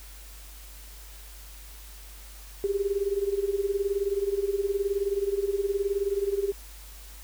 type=tone with tremolo; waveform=sine; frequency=398.2 Hz; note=G4; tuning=27 cents sharp; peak=-21 dBFS; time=2.64-6.52 s; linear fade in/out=0 ms; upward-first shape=sine; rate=19 Hz; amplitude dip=80%; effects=added 50 Hz sine -44 dBFS peak until 7.23 s + white hiss -49 dBFS RMS until 7.23 s